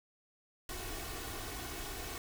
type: noise with comb filter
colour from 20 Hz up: pink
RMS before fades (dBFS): -42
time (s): 0.69-2.18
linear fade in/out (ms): 2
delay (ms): 2.7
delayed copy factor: +0.65
effects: none